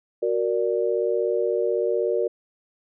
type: chord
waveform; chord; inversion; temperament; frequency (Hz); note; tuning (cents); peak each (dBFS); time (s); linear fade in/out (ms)
sine; Gb augmented; none; equal; 370 / 466.2 / 587.3; Gb4 / Bb4 / D5; 0 / 0 / 0; -25 / -23 / -27; 0.22-2.28; 10
effects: none